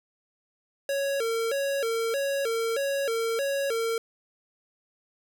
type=tone with vibrato; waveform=square; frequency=503 Hz; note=B4; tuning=32 cents sharp; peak=-26 dBFS; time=0.89-3.98 s; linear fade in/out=2 ms; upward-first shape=square; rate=1.6 Hz; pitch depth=170 cents each way; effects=none